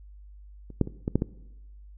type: clicks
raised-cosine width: 3 ms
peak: -30 / -8 / -22 / -14 / -8 / -12 dBFS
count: 6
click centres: 0.703 / 0.813 / 0.874 / 1.079 / 1.156 / 1.221 s
effects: noise-tail reverb RT60 1.0 s tail -20 dB re dry + added 50 Hz sine -45 dBFS peak until 1.97 s

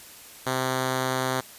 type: tone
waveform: 5% pulse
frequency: 130 Hz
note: C3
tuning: 11 cents flat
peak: -13 dBFS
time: 0.46-1.41 s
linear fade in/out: 10 ms
effects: white hiss -46 dBFS RMS until 1.58 s + resampled to 32000 Hz

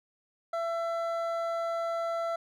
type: tone pair together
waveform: triangle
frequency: 670 / 1340 Hz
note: E5 / E6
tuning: +28 / +28 cents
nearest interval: octave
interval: 1200 cents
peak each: -28 / -34 dBFS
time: 0.53-2.36 s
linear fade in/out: 5 ms
effects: none

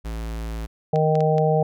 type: tone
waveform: square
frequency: 55.6 Hz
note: A1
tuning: 19 cents sharp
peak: -28 dBFS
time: 0.04-0.67 s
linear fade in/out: 20 ms
type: harmonic tone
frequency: 155.56 Hz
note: D#3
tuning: in tune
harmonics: 1 / 3 / 4 / 5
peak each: -20 / -21 / -23 / -24 dBFS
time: 0.93-1.63 s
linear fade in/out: 5 ms
type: clicks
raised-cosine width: 0.2 ms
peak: -19 dBFS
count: 4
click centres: 0.959 / 1.154 / 1.206 / 1.382 s
effects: none

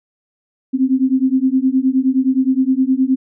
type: beating tone pair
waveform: sine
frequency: 257.3 / 266.9 Hz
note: C4 / C4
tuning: -29 / +35 cents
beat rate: 9.6 Hz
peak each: -15 dBFS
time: 0.73-3.16 s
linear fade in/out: 20 ms
effects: none

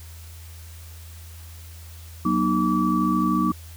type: tone cluster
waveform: sine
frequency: 185.1 / 238.6 / 308.6 / 1152 Hz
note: F#3 / A#3 / D#4 / D6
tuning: +1 / +41 / -14 / -34 cents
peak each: -24 dBFS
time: 2.25-3.52 s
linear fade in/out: 5 ms
effects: added 82 Hz sine -39 dBFS peak until 3.76 s + white hiss -48 dBFS RMS until 3.76 s

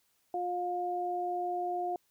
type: tone pair together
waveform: sine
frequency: 355.4 / 710.8 Hz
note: F4 / F5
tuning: +30 / +30 cents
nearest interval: octave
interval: 1200 cents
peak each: -36 / -32 dBFS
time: 0.34-1.96 s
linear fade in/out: 2 ms
effects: white hiss -73 dBFS RMS until 2.1 s

